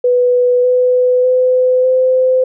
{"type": "tone with pitch steps", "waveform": "sine", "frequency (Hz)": [493.9, 500.5, 507.2, 514], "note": ["B4", "B4", "B4", "C5"], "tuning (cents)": [0, 23, 46, -31], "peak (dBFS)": -8, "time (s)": [0.04, 2.44], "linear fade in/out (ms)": 5, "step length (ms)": 600, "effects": []}